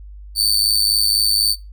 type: tone with amplitude modulation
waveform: sawtooth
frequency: 4543 Hz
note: C#8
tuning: 42 cents sharp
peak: -8 dBFS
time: 0.35-1.56 s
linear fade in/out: 50 ms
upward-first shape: sine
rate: 104 Hz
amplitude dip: 85%
effects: noise-tail reverb RT60 0.2 s tail -17 dB re dry + added 50 Hz sine -34 dBFS peak until 1.72 s